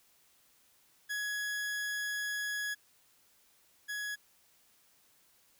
40% pulse tone pair in turn, 1676 / 1676 Hz, G#6 / G#6, +15 / +15 cents, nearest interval unison, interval 0 cents, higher neither, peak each -33 / -35 dBFS, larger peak first, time 1.09-2.75 / 3.88-4.16 s, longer first, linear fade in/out 20 ms, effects white hiss -67 dBFS RMS until 5.59 s

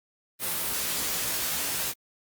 white noise with comb filter, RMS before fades -29 dBFS, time 0.39-1.94 s, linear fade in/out 50 ms, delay 17 ms, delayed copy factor +0.65, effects Opus 32 kbps

